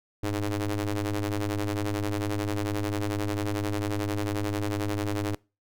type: ring-modulated tone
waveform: sawtooth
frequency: 104.3 Hz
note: G#2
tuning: 8 cents sharp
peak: -20 dBFS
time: 0.23-5.35 s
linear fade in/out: 5 ms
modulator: 203 Hz
effects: noise-tail reverb RT60 0.3 s tail -24 dB re dry